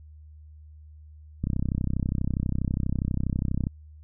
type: click train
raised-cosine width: 5 ms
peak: -14 dBFS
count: 73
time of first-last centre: 1.44-3.669 s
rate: 32.3 Hz
effects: added 76 Hz sine -45 dBFS peak until 4.03 s